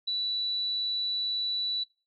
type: tone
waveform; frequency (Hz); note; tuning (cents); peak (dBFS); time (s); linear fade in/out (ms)
sine; 3951; B7; 0; -27; 0.07-1.84; 10
effects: noise-tail reverb RT60 0.3 s tail -21 dB re dry